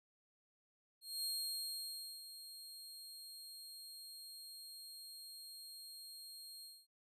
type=tone with ADSR envelope; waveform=sawtooth; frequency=4236 Hz; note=C8; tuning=21 cents sharp; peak=-35 dBFS; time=1.01-6.87 s; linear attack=230 ms; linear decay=980 ms; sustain=-13 dB; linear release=230 ms; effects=resampled to 32000 Hz